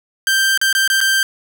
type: tone with dropouts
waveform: sawtooth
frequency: 1571 Hz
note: G6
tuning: 3 cents sharp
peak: -9 dBFS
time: 0.27-1.23 s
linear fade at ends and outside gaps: 1 ms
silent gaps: 0.576-0.614 / 0.728-0.75 / 0.877-0.9 / 1.005-1.012 s
effects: 8-bit